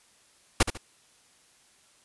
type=noise with echo; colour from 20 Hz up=pink; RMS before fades=-19 dBFS; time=0.6-0.63 s; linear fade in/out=5 ms; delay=73 ms; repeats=2; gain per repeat=-10 dB; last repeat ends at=0.776 s; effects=white hiss -61 dBFS RMS until 2.04 s + resampled to 24000 Hz